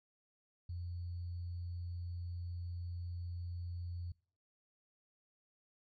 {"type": "tone with sample-and-hold", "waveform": "sine", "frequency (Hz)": 87.31, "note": "F2", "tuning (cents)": 0, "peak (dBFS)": -39, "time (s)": [0.69, 4.12], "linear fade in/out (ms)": 5, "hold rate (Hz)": 4410, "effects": ["noise-tail reverb RT60 0.5 s tail -25 dB re dry", "MP3 32 kbps"]}